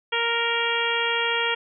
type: harmonic tone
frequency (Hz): 466.2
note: A#4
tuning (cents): 0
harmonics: 1 / 2 / 3 / 4 / 5 / 6 / 7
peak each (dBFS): -29 / -29 / -29 / -29 / -29 / -29 / -29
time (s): 0.12-1.55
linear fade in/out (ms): 10
effects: none